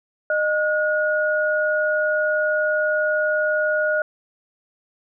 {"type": "tone pair together", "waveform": "sine", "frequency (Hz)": [613, 1445.4], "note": ["D#5", "F#6"], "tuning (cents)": [-26, -41], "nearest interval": "octave + minor third", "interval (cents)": 1485, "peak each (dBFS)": [-20, -21], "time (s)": [0.3, 4.02], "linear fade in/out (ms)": 2, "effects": []}